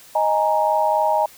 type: chord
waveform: sine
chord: D# suspended fourth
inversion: none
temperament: just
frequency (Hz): 622.3 / 829.7 / 933.4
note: D#5 / G#5 / A#5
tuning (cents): 0 / -2 / +2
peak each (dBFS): -20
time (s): 0.15-1.26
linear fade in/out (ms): 5
effects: white hiss -46 dBFS RMS until 1.37 s